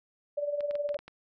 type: tone with tremolo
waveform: sine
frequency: 582 Hz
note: D5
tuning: 16 cents flat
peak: -26 dBFS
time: 0.37-0.97 s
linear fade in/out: 10 ms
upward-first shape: sine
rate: 19 Hz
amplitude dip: 65%
type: clicks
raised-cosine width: 0.3 ms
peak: -29 dBFS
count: 7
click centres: 0.607 / 0.71 / 0.754 / 0.891 / 0.944 / 0.99 / 1.08 s
effects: none